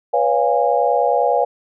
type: tone cluster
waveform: sine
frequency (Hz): 492.2 / 562 / 699 / 822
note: B4 / C#5 / F5 / G#5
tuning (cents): -6 / +24 / +1 / -18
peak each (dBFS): -19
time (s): 0.13-1.45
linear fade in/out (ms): 10
effects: none